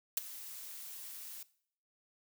blue noise with ADSR envelope, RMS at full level -28 dBFS, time 0.17-1.43 s, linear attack 4 ms, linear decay 16 ms, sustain -19 dB, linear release 4 ms, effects noise-tail reverb RT60 0.6 s tail -19 dB re dry

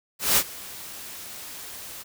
white noise with ADSR envelope, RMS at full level -18 dBFS, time 0.19-2.04 s, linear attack 180 ms, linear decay 62 ms, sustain -21 dB, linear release 27 ms, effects none

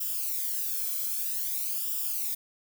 violet noise with flanger, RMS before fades -31 dBFS, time 0-2.35 s, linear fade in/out 10 ms, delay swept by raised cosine 0.47 to 1.09 ms, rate 0.52 Hz, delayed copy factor -0.95, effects none

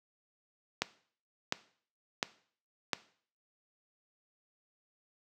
click train, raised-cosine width 0.2 ms, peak -11 dBFS, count 4, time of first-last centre 0.82-2.933 s, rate 1.42 Hz, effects noise-tail reverb RT60 0.5 s tail -17 dB re dry + high-pass 150 Hz 12 dB/octave

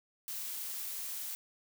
blue noise, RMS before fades -40 dBFS, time 0.28-1.35 s, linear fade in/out 0 ms, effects none

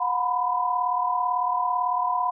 sine tone cluster, 725 / 969 / 1007 Hz, F#5 / B5 / B5, -35 / -33 / +33 cents, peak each -27 / -28 / -24 dBFS, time 0-2.31 s, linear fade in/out 10 ms, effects none

